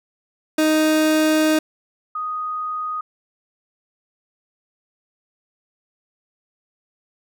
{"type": "tone pair in turn", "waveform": ["30% pulse", "sine"], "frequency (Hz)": [311.1, 1244.4], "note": ["D#4", "D#6"], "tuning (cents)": [0, 0], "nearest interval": "2 octaves", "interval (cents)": 2400, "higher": "second", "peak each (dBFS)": [-12, -23], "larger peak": "first", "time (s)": [[0.58, 1.59], [2.15, 3.01]], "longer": "first", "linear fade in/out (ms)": 5, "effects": []}